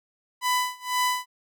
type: tone with tremolo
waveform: sawtooth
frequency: 998 Hz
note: B5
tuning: 18 cents sharp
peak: -17 dBFS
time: 0.41-1.26 s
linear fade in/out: 50 ms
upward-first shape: sine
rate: 2 Hz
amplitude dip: 95%
effects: none